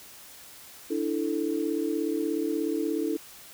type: chord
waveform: sine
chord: D suspended second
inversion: none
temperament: just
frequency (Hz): 293.7 / 330.4 / 440.5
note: D4 / E4 / A4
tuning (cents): 0 / +4 / +2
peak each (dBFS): -30 / -29 / -31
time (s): 0.9-3.17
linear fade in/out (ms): 10
effects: white hiss -48 dBFS RMS until 3.53 s